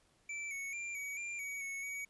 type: tone with pitch steps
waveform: square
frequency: 2329 / 2216 / 2375 / 2261 / 2384 / 2256 / 2208 / 2254 Hz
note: D7 / C#7 / D7 / C#7 / D7 / C#7 / C#7 / C#7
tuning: -15 / -1 / +19 / +34 / +25 / +30 / -7 / +28 cents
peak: -40 dBFS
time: 0.29-2.05 s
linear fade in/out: 5 ms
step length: 220 ms
effects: pink hiss -71 dBFS RMS until 2.09 s + resampled to 24000 Hz